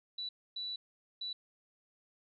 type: tone bursts at uneven times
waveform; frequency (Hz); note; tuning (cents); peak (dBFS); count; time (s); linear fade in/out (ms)
sine; 3951; B7; 0; -37; 3; 0.18-0.29 / 0.56-0.76 / 1.21-1.33; 5
effects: none